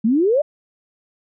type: exponential sweep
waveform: sine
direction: up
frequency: 207.7 to 622.3 Hz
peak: -13 dBFS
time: 0.04-0.42 s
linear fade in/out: 10 ms
effects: none